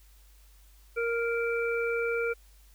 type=harmonic tone; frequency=466.2 Hz; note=A#4; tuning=in tune; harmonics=1 / 3 / 5; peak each=-28 / -33 / -35 dBFS; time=0.96-2.34 s; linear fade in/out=20 ms; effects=added 50 Hz sine -54 dBFS peak until 2.74 s + white hiss -63 dBFS RMS until 2.74 s